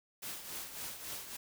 white noise with tremolo, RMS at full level -41 dBFS, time 0.22-1.37 s, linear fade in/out 10 ms, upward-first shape triangle, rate 3.6 Hz, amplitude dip 65%, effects none

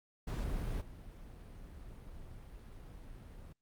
brown noise with level steps, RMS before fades -37 / -50 dBFS, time 0.27-3.53 s, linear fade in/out 10 ms, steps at 0.8 s, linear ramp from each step 20 ms, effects Opus 48 kbps

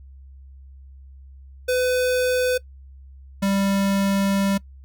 square tone pair in turn, 503 / 196.87 Hz, B4 / G3, +32 / +8 cents, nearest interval octave + major third, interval 1624 cents, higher first, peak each -19 dBFS, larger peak neither, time 1.68-2.58 / 3.42-4.58 s, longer second, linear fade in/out 10 ms, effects noise-tail reverb RT60 0.1 s tail -22 dB re dry + added 67 Hz sine -41 dBFS peak until 4.84 s

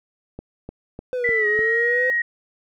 click train, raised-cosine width 2 ms, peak -20 dBFS, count 5, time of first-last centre 0.39-1.591 s, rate 3.33 Hz
triangle linear two-way sweep, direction down then up, 512 to 415.3 to 512 Hz, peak -20 dBFS, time 1.13-2.1 s, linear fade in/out 0 ms, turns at 1.47 s
sine tone with pitch glide, 1984 to 1887.9 Hz, B6 to A#6, +7 to +21 cents, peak -18 dBFS, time 1.24-2.22 s, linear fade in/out 5 ms, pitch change -86 cents, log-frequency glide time 1.4-1.47 s
effects none

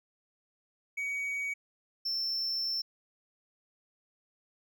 triangle tone pair in turn, 2256 / 5366 Hz, C#7 / E8, +30 / +30 cents, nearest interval octave + minor third, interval 1500 cents, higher second, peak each -30 / -29 dBFS, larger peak second, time 0.97-1.54 / 2.05-2.82 s, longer second, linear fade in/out 10 ms, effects none

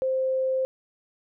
sine tone, 523.3 Hz, C5, in tune, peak -22 dBFS, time 0.02-0.65 s, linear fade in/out 0 ms, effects none

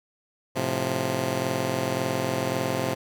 10% pulse chord, F major, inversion first, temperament just, 109.13 / 130.96 / 174.61 Hz, A2 / C3 / F3, -14 / +2 / 0 cents, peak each -23 / -20 / -23 dBFS, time 0.55-2.95 s, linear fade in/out 20 ms, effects none

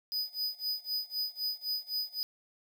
square tone with tremolo, 4978 Hz, D#8, in tune, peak -30 dBFS, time 0.12-2.23 s, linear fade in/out 0 ms, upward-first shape sine, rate 3.9 Hz, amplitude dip 95%, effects 10-bit

